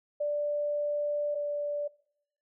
sine tone pair in turn, 587.3 / 583.9 Hz, D5 / D5, 0 / -10 cents, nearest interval unison, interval 10 cents, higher first, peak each -27 / -29 dBFS, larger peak first, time 0.2-1.35 / 1.35-1.88 s, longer first, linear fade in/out 10 ms, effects noise-tail reverb RT60 0.7 s tail -22 dB re dry

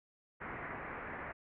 white low-pass noise, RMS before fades -44 dBFS, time 0.4-1.33 s, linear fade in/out 20 ms, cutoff 2100 Hz, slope 48 dB/octave, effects none

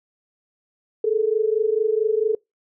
sine tone pair together, 424.6 / 449.1 Hz, G#4 / A4, +38 / +35 cents, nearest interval minor second, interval 97 cents, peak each -20 / -20 dBFS, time 1.04-2.35 s, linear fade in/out 5 ms, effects noise-tail reverb RT60 0.2 s tail -26 dB re dry

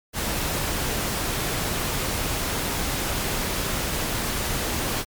pink noise, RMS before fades -26 dBFS, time 0.13-5.05 s, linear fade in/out 50 ms, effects MP3 96 kbps

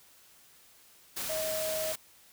sine tone in noise, 630 Hz, D#5, 21 cents sharp, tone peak -32 dBFS, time 1.29-1.93 s, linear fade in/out 10 ms, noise white, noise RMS -36 dBFS, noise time 1.16-1.96 s, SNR +1 dB, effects white hiss -59 dBFS RMS until 2.32 s

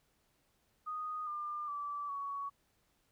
sine tone with pitch steps, 1240 / 1199.1 / 1159.6 / 1121.4 Hz, D#6 / D6 / D6 / C#6, -6 / +36 / -22 / +20 cents, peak -37 dBFS, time 0.86-2.5 s, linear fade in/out 20 ms, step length 410 ms, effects pink hiss -75 dBFS RMS until 3.11 s

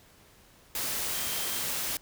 sine tone in noise, 3167 Hz, G7, 17 cents sharp, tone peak -43 dBFS, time 1.14-1.63 s, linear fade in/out 2 ms, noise white, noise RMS -32 dBFS, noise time 0.75-1.97 s, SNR -14 dB, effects pink hiss -58 dBFS RMS until 2.01 s

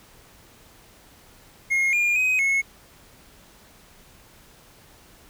triangle tone with pitch steps, 2148 / 2414 / 2518 / 2184 Hz, C7 / D7 / D#7 / C#7, +45 / +47 / +20 / -26 cents, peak -17 dBFS, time 1.7-2.62 s, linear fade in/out 20 ms, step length 230 ms, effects pink hiss -52 dBFS RMS until 5.29 s

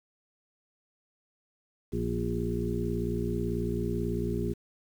harmonic tone with a mistuned harmonic, 58.2 Hz, A#1, 2 cents flat, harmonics 1 / 2 / 3 / 4 / 6 / 7, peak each -35 / -35 / -35 / -35 / -35 / -35 dBFS, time 1.92-4.54 s, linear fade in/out 20 ms, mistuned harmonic 4, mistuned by +45 cents, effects 9-bit

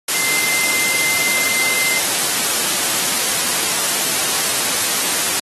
sine tone in noise, 2077 Hz, C7, 13 cents flat, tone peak -20 dBFS, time 0.14-1.99 s, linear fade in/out 5 ms, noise white, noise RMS -18 dBFS, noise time 0.08-5.4 s, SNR -5 dB, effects high-pass 150 Hz 12 dB/octave + AAC 32 kbps

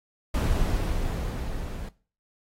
brown noise with level ramp, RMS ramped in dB -22 to -35 dBFS, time 0.34-1.89 s, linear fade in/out 5 ms, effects noise-tail reverb RT60 0.4 s tail -20 dB re dry + AAC 48 kbps

